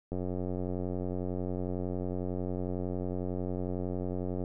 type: click train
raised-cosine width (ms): 2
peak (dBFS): -22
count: 394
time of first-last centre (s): 0.12-4.439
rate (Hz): 91
effects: none